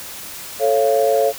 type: chord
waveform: sine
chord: A augmented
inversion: none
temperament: just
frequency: 440 / 550 / 687.5 Hz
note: A4 / C#5 / E#5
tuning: 0 / -14 / -27 cents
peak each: -17 / -16 / -18 dBFS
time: 0.59-1.33 s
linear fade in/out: 50 ms
effects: tanh soft clip ceiling -4 dBFS + white hiss -33 dBFS RMS until 1.38 s